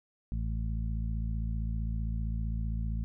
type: harmonic tone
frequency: 55.4 Hz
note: A1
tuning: 13 cents sharp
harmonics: 1 / 2 / 3 / 4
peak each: -31 / -37 / -41 / -43 dBFS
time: 0.32-3.04 s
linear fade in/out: 0 ms
effects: none